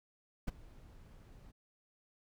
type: noise with ADSR envelope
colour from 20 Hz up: brown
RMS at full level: -33 dBFS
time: 0.47-1.52 s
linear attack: 13 ms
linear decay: 17 ms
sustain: -23 dB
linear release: 16 ms
effects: none